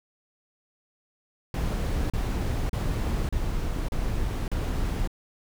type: noise bursts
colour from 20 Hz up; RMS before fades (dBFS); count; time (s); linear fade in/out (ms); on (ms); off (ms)
brown; -27; 6; 1.54-5.075; 2; 560; 35
effects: none